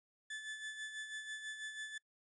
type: tone with tremolo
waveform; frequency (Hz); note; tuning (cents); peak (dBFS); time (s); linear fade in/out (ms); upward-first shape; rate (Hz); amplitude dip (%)
35% pulse; 1738; A6; -22; -39; 0.3-1.98; 5; sine; 6.1; 55
effects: noise-tail reverb RT60 0.1 s tail -24 dB re dry + resampled to 24000 Hz